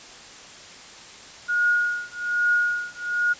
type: tone with tremolo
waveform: sine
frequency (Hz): 1439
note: F#6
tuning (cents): -49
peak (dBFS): -16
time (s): 1.48-3.34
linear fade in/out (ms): 20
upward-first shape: triangle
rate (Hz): 1.2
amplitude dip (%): 100
effects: white hiss -43 dBFS RMS until 3.39 s + resampled to 16000 Hz